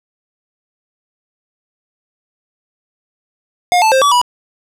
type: tone with pitch steps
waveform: square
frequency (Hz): 714 / 878 / 528 / 1145 / 977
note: F5 / A5 / C5 / D6 / B5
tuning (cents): +38 / -4 / +16 / -44 / -19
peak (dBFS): -9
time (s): 3.72-4.215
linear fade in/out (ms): 0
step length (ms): 99
effects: low-pass 10000 Hz 12 dB/octave + 8-bit